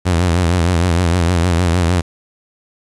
sawtooth tone with vibrato, 87 Hz, F2, 6 cents flat, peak -8 dBFS, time 0.05-2.02 s, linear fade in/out 20 ms, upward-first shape triangle, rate 6.5 Hz, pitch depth 120 cents each way, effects resampled to 24000 Hz + 7-bit

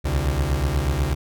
30% pulse beating tone pair, 65.41 / 73.61 Hz, C2 / D2, 0 / +5 cents, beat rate 8.2 Hz, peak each -20 dBFS, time 0.04-1.15 s, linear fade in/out 20 ms, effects none

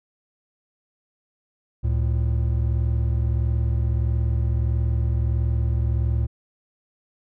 triangle tone pair together, 70.6 / 112.14 Hz, C#2 / A2, +32 / +33 cents, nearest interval minor sixth, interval 801 cents, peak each -19 / -21 dBFS, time 1.83-6.27 s, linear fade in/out 20 ms, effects none

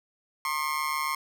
30% pulse tone with amplitude modulation, 1071 Hz, C6, 40 cents sharp, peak -21 dBFS, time 0.45-1.15 s, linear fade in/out 2 ms, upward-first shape sine, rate 147 Hz, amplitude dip 80%, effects none

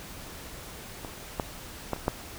clicks, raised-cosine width 1 ms, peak -23 / -13 / -13 / -28 / -10 dBFS, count 5, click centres 1.048 / 1.398 / 1.933 / 1.963 / 2.081 s, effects pink hiss -43 dBFS RMS until 2.38 s

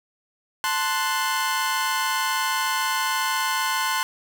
sawtooth chord, F# diminished, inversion first, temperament equal, 880 / 1046.5 / 1480 Hz, A5 / C6 / F#6, 0 / 0 / 0 cents, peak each -24 / -21 / -24 dBFS, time 0.64-4.03 s, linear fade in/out 0 ms, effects none

